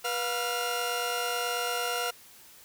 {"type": "tone cluster", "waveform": "sawtooth", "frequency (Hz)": [486.2, 710, 1371, 1420], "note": ["B4", "F5", "F6", "F6"], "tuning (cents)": [-27, 28, -32, 28], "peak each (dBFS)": -30, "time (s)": [0.04, 2.11], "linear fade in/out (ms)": 10, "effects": ["white hiss -53 dBFS RMS until 2.64 s"]}